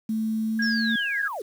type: tone with pitch glide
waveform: sine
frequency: 220 to 223.6 Hz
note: A3 to A3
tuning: 0 to +28 cents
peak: -23 dBFS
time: 0.09-0.96 s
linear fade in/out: 5 ms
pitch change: +28 cents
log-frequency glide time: 0.48-0.66 s
type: tone with tremolo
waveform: sine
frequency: 1640 Hz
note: G#6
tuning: 22 cents flat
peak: -23 dBFS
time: 0.59-1.28 s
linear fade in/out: 5 ms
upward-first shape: sine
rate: 3.5 Hz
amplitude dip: 25%
type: linear sweep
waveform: sine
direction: down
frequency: 5590 to 352.9 Hz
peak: -29 dBFS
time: 0.62-1.42 s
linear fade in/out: 5 ms
effects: tanh soft clip ceiling -11 dBFS + 8-bit